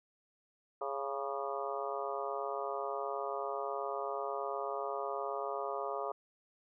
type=harmonic tone with a mistuned harmonic; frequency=138.59 Hz; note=C#3; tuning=in tune; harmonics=3 / 4 / 5 / 6 / 7 / 8 / 9; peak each=-41 / -41 / -41 / -47 / -44 / -45 / -43 dBFS; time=0.81-6.12 s; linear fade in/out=5 ms; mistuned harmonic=9; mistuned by=-43 cents; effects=none